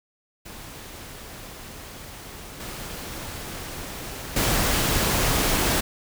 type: noise with level steps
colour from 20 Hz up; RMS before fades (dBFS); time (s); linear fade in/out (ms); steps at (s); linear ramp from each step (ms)
pink; -40 / -35 / -22; 0.45-5.81; 10; 2.6 / 4.36; 5
effects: none